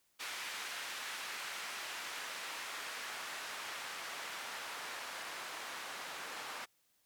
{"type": "noise with band-pass filter sweep", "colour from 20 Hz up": "white", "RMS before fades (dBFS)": -44, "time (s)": [0.19, 6.66], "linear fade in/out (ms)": 20, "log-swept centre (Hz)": [1800, 1100], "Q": 0.8, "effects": ["white hiss -75 dBFS RMS until 7.05 s"]}